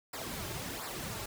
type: noise with flanger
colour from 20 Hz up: pink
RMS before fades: -40 dBFS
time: 0.13-1.26 s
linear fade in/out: 5 ms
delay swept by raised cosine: 0.31 to 4.11 ms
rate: 1.4 Hz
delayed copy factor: -0.75
effects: none